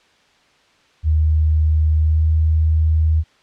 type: tone with pitch glide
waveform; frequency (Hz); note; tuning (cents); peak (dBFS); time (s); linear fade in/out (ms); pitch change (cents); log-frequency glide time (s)
sine; 77.78 to 79; D#2 to D#2; 0 to +27; -12; 1.03-3.24; 50; +27; 1.97-2.29
effects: white hiss -55 dBFS RMS until 3.42 s + low-pass 4000 Hz 12 dB/octave